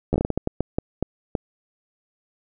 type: slowing click train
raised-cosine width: 2 ms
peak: -8 dBFS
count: 13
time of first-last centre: 0.13-1.352 s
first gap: 12 ms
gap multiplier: 1.35
effects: none